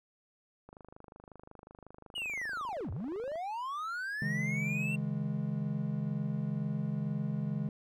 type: click train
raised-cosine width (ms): 1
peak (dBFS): -36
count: 69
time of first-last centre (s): 0.69-3.357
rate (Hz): 25.5
type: linear two-way sweep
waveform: triangle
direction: down then up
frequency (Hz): 2967 to 68.8 to 2737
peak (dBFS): -33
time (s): 2.15-4.96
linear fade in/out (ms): 10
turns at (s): 2.91
type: chord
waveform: triangle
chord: C# minor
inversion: none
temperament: equal with one note detuned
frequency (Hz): 138.59 / 160.68 / 207.7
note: C#3 / E3 / G#3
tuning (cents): 0 / -44 / 0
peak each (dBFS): -34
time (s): 4.22-7.69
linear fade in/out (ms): 2
effects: none